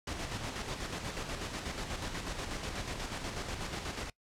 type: noise with tremolo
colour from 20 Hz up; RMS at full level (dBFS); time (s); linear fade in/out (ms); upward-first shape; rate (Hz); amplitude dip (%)
pink; -37; 0.07-4.1; 5; square; 8.2; 40
effects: noise-tail reverb RT60 0.1 s tail -22 dB re dry + low-pass 7000 Hz 12 dB/octave